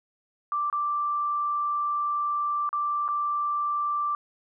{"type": "tone with dropouts", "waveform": "sine", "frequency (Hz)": 1174.7, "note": "D6", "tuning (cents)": 0, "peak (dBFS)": -24, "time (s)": [0.52, 4.15], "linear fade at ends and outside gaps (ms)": 1, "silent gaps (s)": [[0.7, 0.727], [2.691, 2.729], [3.08, 3.087]], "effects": []}